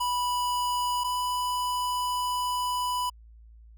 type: tone pair in turn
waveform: square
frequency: 984 / 991.4 Hz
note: B5 / B5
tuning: -7 / +6 cents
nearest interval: unison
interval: 13 cents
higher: second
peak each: -26 / -27 dBFS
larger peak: first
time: 0-1.04 / 1.04-3.1 s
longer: second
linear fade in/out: 10 ms
effects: added 56 Hz sine -48 dBFS peak until 3.77 s